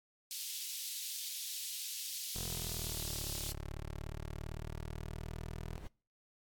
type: high-pass noise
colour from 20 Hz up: pink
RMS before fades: -42 dBFS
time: 0.31-3.52 s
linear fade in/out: 0 ms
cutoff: 3300 Hz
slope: 24 dB/octave
type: exponential two-way sweep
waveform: 15% pulse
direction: down then up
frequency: 43.65 to 35.65 to 40.98 Hz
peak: -35 dBFS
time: 2.36-5.78 s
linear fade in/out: 0 ms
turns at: 3.31 s
type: noise with exponential growth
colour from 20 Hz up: brown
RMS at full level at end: -43 dBFS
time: 5.49-5.87 s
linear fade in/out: 0 ms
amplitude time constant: 82 ms
effects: noise-tail reverb RT60 0.4 s tail -24 dB re dry + AAC 64 kbps